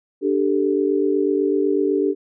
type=chord; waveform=sine; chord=D suspended fourth; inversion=none; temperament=equal; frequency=293.7 / 392 / 440 Hz; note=D4 / G4 / A4; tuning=0 / 0 / 0 cents; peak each=-21 / -19 / -23 dBFS; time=0.21-2.15 s; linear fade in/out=50 ms; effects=none